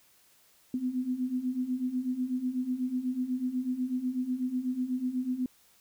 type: beating tone pair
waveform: sine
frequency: 248.1 / 256.2 Hz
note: B3 / C4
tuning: +8 / -36 cents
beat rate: 8.1 Hz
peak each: -34 / -30 dBFS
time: 0.74-5.46 s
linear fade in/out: 2 ms
effects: white hiss -63 dBFS RMS until 5.8 s